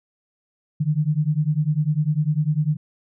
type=beating tone pair; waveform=sine; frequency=146.83 / 156.83 Hz; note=D3 / D#3; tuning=0 / +14 cents; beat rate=10 Hz; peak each=-21 dBFS; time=0.8-2.77 s; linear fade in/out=10 ms; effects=none